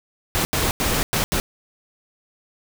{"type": "noise bursts at uneven times", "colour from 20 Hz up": "pink", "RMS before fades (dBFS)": -21, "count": 5, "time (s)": [[0.35, 0.45], [0.53, 0.71], [0.8, 1.03], [1.13, 1.24], [1.32, 1.4]], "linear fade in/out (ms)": 0, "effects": []}